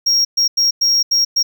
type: tone bursts at uneven times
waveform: triangle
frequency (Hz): 5588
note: F8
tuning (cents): 0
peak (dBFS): -10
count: 6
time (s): 0.06-0.25 / 0.37-0.48 / 0.57-0.71 / 0.81-1.03 / 1.11-1.25 / 1.36-1.43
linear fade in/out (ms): 10
effects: none